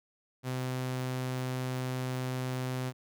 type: tone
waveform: sawtooth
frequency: 128.2 Hz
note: C3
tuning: 35 cents flat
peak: -28 dBFS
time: 0.43-2.93 s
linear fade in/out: 50 ms
effects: none

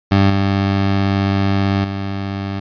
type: tone with level steps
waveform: 20% pulse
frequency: 98.3 Hz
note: G2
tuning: 5 cents sharp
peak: -5 / -9 / -16 dBFS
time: 0.11-2.6 s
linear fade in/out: 10 ms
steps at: 0.3 / 1.84 s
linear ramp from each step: 2 ms
effects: resampled to 11025 Hz

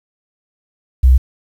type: tone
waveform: sine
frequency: 64 Hz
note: C2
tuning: 38 cents flat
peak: -5 dBFS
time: 1.03-1.18 s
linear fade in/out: 10 ms
effects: 7-bit

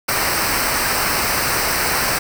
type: noise with comb filter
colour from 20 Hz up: pink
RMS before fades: -19 dBFS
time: 0.08-2.19 s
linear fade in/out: 10 ms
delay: 0.29 ms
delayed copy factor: -0.7
effects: none

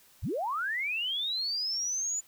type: linear sweep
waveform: sine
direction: up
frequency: 35.02 to 7040 Hz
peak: -29 dBFS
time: 0.22-2.21 s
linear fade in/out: 20 ms
effects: white hiss -60 dBFS RMS until 2.27 s

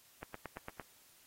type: click train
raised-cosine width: 0.5 ms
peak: -28 dBFS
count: 6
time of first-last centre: 0.23-0.798 s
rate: 8.81 Hz
effects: white hiss -64 dBFS RMS until 1.26 s + AAC 48 kbps

